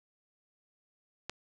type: click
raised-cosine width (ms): 0.2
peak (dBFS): -19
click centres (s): 1.296
effects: 8-bit